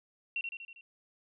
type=tone with echo; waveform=sine; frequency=2733 Hz; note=F7; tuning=38 cents flat; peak=-31 dBFS; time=0.36-0.41 s; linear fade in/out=2 ms; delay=80 ms; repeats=5; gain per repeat=-4 dB; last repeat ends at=0.81 s; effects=none